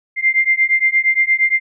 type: beating tone pair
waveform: sine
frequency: 2093 / 2101.6 Hz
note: C7 / C7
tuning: 0 / +7 cents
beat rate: 8.6 Hz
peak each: -15 dBFS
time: 0.16-1.6 s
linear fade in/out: 50 ms
effects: none